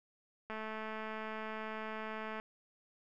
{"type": "click train", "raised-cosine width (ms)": 0.5, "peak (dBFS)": -28, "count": 415, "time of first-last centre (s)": [0.5, 2.399], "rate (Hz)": 218, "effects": []}